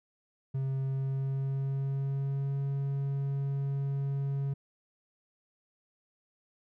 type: tone with pitch glide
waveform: triangle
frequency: 134.3 to 138.56 Hz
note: C3 to C#3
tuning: +46 to 0 cents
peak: -27 dBFS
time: 0.54-4.54 s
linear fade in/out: 10 ms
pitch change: +54 cents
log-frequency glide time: 0.84-2.6 s
effects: none